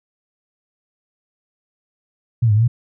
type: linear two-way sweep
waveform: sine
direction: down then up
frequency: 123.47 to 102 to 123.47 Hz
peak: -11 dBFS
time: 2.42-2.68 s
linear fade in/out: 10 ms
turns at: 2.53 s
effects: none